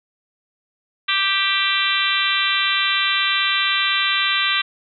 harmonic tone with a mistuned harmonic, 392.2 Hz, G4, 1 cent sharp, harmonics 3 / 4 / 5 / 6 / 7 / 8 / 9 / 10, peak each -25 / -25 / -25 / -25 / -25 / -25 / -25 / -25 dBFS, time 1.08-4.62 s, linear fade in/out 10 ms, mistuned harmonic 7, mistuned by -18 cents, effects none

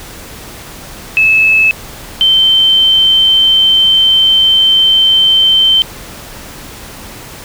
sine tone pair in turn, 2603 / 3103 Hz, E7 / G7, -22 / -18 cents, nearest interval minor third, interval 304 cents, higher second, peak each -5 dBFS, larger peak neither, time 1.17-1.71 / 2.21-5.82 s, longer second, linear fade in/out 0 ms, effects pink hiss -30 dBFS RMS until 7.44 s

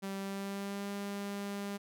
sawtooth tone with pitch glide, 195.3 to 200.9 Hz, G3 to G3, -6 to +43 cents, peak -33 dBFS, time 0.02-1.78 s, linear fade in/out 20 ms, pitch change +49 cents, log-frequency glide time 0.17-0.9 s, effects none

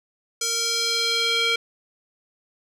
square tone with band-pass filter sweep, 461.9 Hz, A#4, 16 cents flat, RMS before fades -23 dBFS, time 0.41-1.56 s, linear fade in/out 5 ms, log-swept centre 6400 to 2900 Hz, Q 2.2, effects none

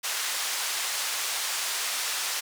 white band-pass noise, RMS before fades -30 dBFS, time 0.03-2.41 s, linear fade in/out 20 ms, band 790 to 8300 Hz, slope 12 dB/octave, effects none

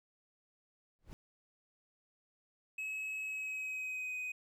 brown noise with exponential growth, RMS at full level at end -43 dBFS, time 0.99-1.13 s, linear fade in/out 0 ms, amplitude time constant 29 ms
triangle tone with pitch glide, 2570 to 2504 Hz, E7 to D#7, -45 to +10 cents, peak -36 dBFS, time 2.78-4.32 s, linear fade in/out 5 ms, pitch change -45 cents, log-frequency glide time 3.22-4.16 s
effects none

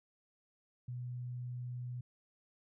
sine tone, 123.47 Hz, B2, in tune, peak -39 dBFS, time 0.88-2.01 s, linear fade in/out 5 ms, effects none

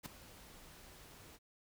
pink noise with ADSR envelope, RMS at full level -43 dBFS, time 0.03-1.39 s, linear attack 30 ms, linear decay 4 ms, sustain -14 dB, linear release 43 ms, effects none

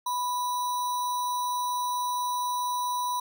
sine tone with sample-and-hold, 987.8 Hz, B5, in tune, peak -26 dBFS, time 0.06-3.2 s, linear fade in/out 5 ms, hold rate 4900 Hz, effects none

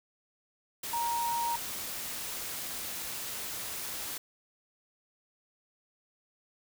sine tone in noise, 939 Hz, A#5, 12 cents sharp, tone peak -29 dBFS, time 0.93-1.56 s, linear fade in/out 5 ms, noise white, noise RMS -38 dBFS, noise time 0.83-4.18 s, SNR +6 dB, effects none

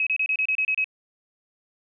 sine tone bursts, 2554 Hz, D#7, 45 cents sharp, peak -20 dBFS, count 9, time 0-0.843 s, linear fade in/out 2 ms, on 67 ms, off 30 ms, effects none

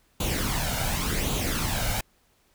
pink noise with flanger, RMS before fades -27 dBFS, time 0.2-2.01 s, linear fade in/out 5 ms, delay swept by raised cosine 0.28 to 1.38 ms, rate 0.89 Hz, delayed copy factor +0.6, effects pink hiss -65 dBFS RMS until 2.54 s

